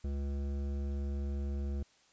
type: tone with hard clipping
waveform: sine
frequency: 70.1 Hz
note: C#2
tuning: 20 cents sharp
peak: -35 dBFS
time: 0.04-1.83 s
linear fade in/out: 5 ms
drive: 13 dB
effects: white hiss -66 dBFS RMS until 2.12 s + resampled to 16000 Hz